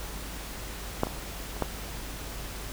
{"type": "clicks", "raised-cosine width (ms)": 1, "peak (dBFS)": [-9, -19, -25, -12], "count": 4, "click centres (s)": [1.034, 1.07, 1.566, 1.623], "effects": ["added 50 Hz sine -40 dBFS peak until 2.72 s", "pink hiss -40 dBFS RMS until 2.72 s"]}